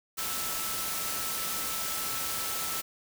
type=tone in noise; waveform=sine; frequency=1318.5 Hz; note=E6; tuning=in tune; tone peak=-41 dBFS; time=0.17-2.82 s; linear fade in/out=20 ms; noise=white; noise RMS=-33 dBFS; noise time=0.17-2.82 s; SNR=-11 dB; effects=none